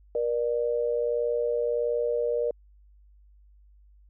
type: tone pair together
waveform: sine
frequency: 475.5 / 597 Hz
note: A#4 / D5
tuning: +34 / +28 cents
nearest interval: major third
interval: 394 cents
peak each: -25 / -29 dBFS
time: 0.15-2.51 s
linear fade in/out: 2 ms
effects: added 50 Hz sine -53 dBFS peak until 4.09 s